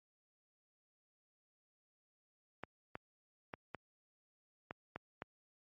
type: clicks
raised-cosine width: 0.5 ms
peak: -27 dBFS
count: 7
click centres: 2.636 / 2.954 / 3.538 / 3.747 / 4.709 / 4.96 / 5.221 s
effects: high-pass 80 Hz 12 dB/octave + MP3 32 kbps